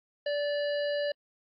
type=harmonic tone with a mistuned harmonic; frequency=581 Hz; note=D5; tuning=19 cents flat; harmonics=1 / 3 / 5 / 7 / 8; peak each=-28 / -38 / -42 / -45 / -46 dBFS; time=0.26-1.12 s; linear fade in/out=5 ms; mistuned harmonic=8; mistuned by=+35 cents; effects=AAC 64 kbps